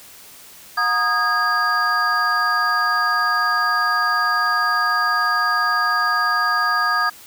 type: tone cluster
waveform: sine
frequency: 724 / 938 / 1238 / 1642 / 4739 Hz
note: F#5 / A#5 / D#6 / G#6 / D8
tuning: -38 / +11 / -9 / -20 / +15 cents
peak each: -27 / -28 / -19 / -20 / -28 dBFS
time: 0.77-7.1 s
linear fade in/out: 10 ms
effects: white hiss -43 dBFS RMS until 7.26 s